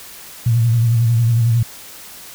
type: tone with vibrato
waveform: sine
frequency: 116.3 Hz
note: A#2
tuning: 4 cents flat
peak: -11 dBFS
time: 0.46-1.63 s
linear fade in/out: 5 ms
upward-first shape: sine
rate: 11 Hz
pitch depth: 59 cents each way
effects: white hiss -37 dBFS RMS until 2.34 s